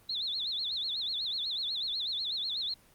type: tone with vibrato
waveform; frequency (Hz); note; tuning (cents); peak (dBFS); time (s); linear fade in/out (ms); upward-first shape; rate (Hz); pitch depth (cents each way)
sine; 3842; B7; -48; -31; 0.09-2.74; 5; sine; 8.1; 200
effects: pink hiss -61 dBFS RMS until 2.94 s + Opus 24 kbps